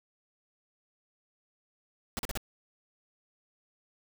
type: noise bursts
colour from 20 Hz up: pink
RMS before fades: -34 dBFS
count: 4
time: 2.17-2.374 s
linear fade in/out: 0 ms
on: 21 ms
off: 40 ms
effects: none